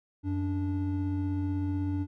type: tone pair together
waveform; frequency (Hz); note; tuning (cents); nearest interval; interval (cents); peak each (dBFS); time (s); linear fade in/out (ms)
triangle; 91.5 / 290.5; F#2 / D4; -19 / -19; octave + minor sixth; 2000; -28 / -29; 0.23-2.07; 50
effects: none